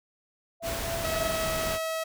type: tone with tremolo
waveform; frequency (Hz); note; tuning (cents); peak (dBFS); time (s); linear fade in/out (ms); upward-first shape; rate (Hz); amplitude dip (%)
sine; 668; E5; +23; -30; 0.6-1.41; 50; triangle; 3.6; 80
type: noise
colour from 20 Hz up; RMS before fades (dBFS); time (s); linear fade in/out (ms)
pink; -33; 0.62-1.79; 50
type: tone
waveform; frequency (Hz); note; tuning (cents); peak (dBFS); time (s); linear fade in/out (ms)
sawtooth; 645; E5; -38; -25; 1.04-2.04; 10
effects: none